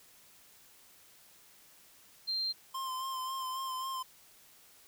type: tone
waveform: sine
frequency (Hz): 4169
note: C8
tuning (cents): -7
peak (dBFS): -31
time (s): 2.27-2.53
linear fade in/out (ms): 20
type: tone with vibrato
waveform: square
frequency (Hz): 1046.5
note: C6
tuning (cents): 0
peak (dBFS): -36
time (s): 2.74-4.03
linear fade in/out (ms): 10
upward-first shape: sine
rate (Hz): 3.7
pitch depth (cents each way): 30
effects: white hiss -60 dBFS RMS until 4.87 s